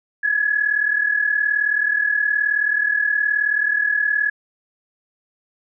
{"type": "tone pair together", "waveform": "sine", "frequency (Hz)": [1663, 1701.9], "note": ["G#6", "G#6"], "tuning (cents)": [2, 42], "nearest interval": "unison", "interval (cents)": 40, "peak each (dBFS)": [-21, -18], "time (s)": [0.23, 4.3], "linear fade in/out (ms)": 10, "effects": []}